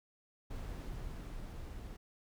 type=noise with level ramp; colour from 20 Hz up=brown; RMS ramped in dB=-42 to -46 dBFS; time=0.5-1.97 s; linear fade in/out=10 ms; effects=none